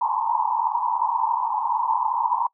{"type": "band-pass noise", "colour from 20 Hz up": "white", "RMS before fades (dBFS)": -23, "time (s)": [0.01, 2.47], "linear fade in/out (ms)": 5, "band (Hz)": [870, 1000], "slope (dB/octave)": 96, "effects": ["noise-tail reverb RT60 0.1 s tail -24 dB re dry"]}